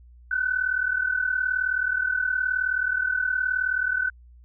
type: tone pair together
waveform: sine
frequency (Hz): 1480 / 1519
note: F#6 / F#6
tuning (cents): 0 / +45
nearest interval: unison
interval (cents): 45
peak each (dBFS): -26 / -24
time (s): 0.31-4.1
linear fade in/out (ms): 5
effects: added 60 Hz sine -47 dBFS peak until 4.44 s